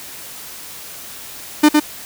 45% pulse tone with echo, 300.7 Hz, D4, 41 cents sharp, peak -6 dBFS, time 1.63-1.69 s, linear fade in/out 10 ms, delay 110 ms, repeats 1, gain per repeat -3 dB, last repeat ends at 1.8 s, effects white hiss -34 dBFS RMS until 2.05 s

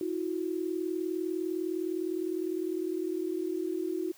sine tone pair together, 324.7 / 364.5 Hz, E4 / F#4, -26 / -26 cents, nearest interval major second, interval 200 cents, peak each -33 / -32 dBFS, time 0.01-4.12 s, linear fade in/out 2 ms, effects white hiss -57 dBFS RMS until 4.17 s

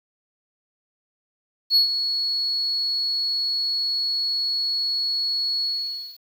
sine tone with ADSR envelope, 4362 Hz, C#8, 29 cents flat, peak -10 dBFS, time 1.7-6.19 s, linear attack 60 ms, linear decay 110 ms, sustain -11 dB, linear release 550 ms, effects tanh soft clip ceiling -12 dBFS + 8-bit

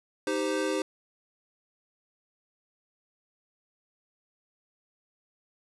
square chord, C minor, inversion first, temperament equal with one note detuned, 311.1 / 392 / 517.5 Hz, Eb4 / G4 / C5, 0 / 0 / -19 cents, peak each -32 dBFS, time 0.27-0.82 s, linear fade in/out 2 ms, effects resampled to 24000 Hz

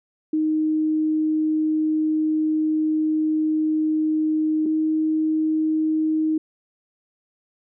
sine tone pair in turn, 311.1 / 313.4 Hz, D#4 / D#4, 0 / +13 cents, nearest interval unison, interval 13 cents, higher second, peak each -18 dBFS, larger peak neither, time 0.33-4.66 / 4.66-6.38 s, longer first, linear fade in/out 5 ms, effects none

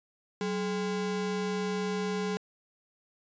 square ring-modulated tone, 305.5 Hz, D#4, 32 cents flat, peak -27 dBFS, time 0.41-2.37 s, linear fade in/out 0 ms, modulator 118 Hz, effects resampled to 16000 Hz

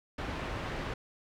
pink low-pass noise, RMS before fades -37 dBFS, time 0.18-0.94 s, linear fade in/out 5 ms, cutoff 2600 Hz, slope 12 dB/octave, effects none

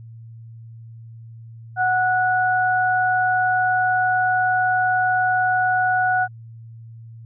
sine tone pair together, 739.3 / 1468 Hz, F#5 / F#6, -2 / -14 cents, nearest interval octave, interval 1188 cents, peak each -18 / -20 dBFS, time 1.76-6.28 s, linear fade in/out 50 ms, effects added 114 Hz sine -37 dBFS peak until 7.25 s

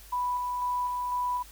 sine tone with tremolo, 987.8 Hz, B5, in tune, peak -26 dBFS, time 0.12-1.43 s, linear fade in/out 10 ms, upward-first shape square, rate 2 Hz, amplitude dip 25%, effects added 50 Hz sine -50 dBFS peak until 1.51 s + white hiss -52 dBFS RMS until 1.51 s

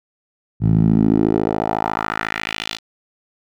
10% pulse tone with band-pass filter sweep, 54 Hz, A1, 32 cents flat, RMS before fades -18 dBFS, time 0.6-2.79 s, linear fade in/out 50 ms, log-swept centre 120 to 4000 Hz, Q 2.2, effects none

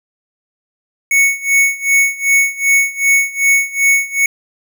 square tone with tremolo, 2216 Hz, C#7, 1 cent flat, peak -8 dBFS, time 1.11-4.26 s, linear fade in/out 2 ms, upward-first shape sine, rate 2.6 Hz, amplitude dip 90%, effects none

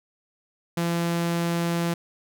sawtooth tone, 170 Hz, F3, 46 cents flat, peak -19 dBFS, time 0.77-1.94 s, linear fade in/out 5 ms, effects none

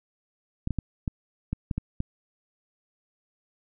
clicks, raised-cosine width 5 ms, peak -15 dBFS, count 8, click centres 0.674 / 0.707 / 0.787 / 1.078 / 1.53 / 1.712 / 1.78 / 2.004 s, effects none

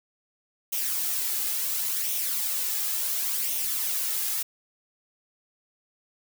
blue noise with flanger, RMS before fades -28 dBFS, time 0.72-4.43 s, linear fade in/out 10 ms, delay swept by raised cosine 0.32 to 2.42 ms, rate 0.71 Hz, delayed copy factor +0.5, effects none

